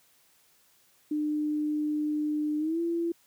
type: tone with pitch glide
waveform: sine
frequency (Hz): 300.9 to 337.7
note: D4 to E4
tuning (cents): +42 to +42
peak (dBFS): -26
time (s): 1.11-3.12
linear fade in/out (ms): 5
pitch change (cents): +200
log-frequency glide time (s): 2.58-2.8
effects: white hiss -64 dBFS RMS until 3.26 s + high-pass 60 Hz 12 dB/octave